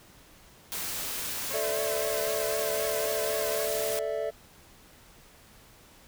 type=noise; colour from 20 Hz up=white; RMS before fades=-34 dBFS; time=0.72-3.99 s; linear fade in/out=0 ms
type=tone with vibrato; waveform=15% pulse; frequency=528 Hz; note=C5; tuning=16 cents sharp; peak=-32 dBFS; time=1.5-3.66 s; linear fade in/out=10 ms; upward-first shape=triangle; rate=3.9 Hz; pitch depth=98 cents each way
type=chord; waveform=triangle; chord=A suspended fourth; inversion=none; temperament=just; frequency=440 / 586.7 / 660 Hz; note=A4 / D5 / E5; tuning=0 / -2 / +2 cents; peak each=-31 dBFS; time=1.53-4.31 s; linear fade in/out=20 ms
effects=pink hiss -55 dBFS RMS until 6.07 s